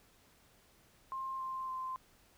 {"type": "tone with pitch steps", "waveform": "sine", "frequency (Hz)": [1059, 1049.3, 1039.6], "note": ["C6", "C6", "C6"], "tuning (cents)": [21, 5, -11], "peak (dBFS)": -37, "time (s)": [1.12, 1.96], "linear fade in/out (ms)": 0, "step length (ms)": 280, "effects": ["pink hiss -66 dBFS RMS until 2.37 s"]}